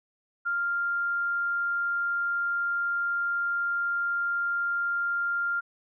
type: tone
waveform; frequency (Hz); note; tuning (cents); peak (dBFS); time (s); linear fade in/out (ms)
sine; 1396; F6; -1; -25; 0.45-5.61; 20
effects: none